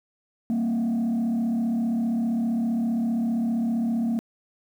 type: tone with frequency modulation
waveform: sine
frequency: 230.7 Hz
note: A#3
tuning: 18 cents flat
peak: -19 dBFS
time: 0.5-4.19 s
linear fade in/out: 0 ms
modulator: 35.2 Hz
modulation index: 0.53
effects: tanh soft clip ceiling -21 dBFS + 9-bit